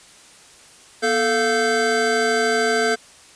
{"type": "tone cluster", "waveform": "square", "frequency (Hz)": [242.4, 440.5, 694, 1554], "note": ["B3", "A4", "F5", "G6"], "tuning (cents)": [-32, 2, -11, -16], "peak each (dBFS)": [-29, -21, -24, -23], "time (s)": [1.02, 2.96], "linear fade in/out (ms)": 20, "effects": ["white hiss -47 dBFS RMS until 3.35 s", "resampled to 22050 Hz"]}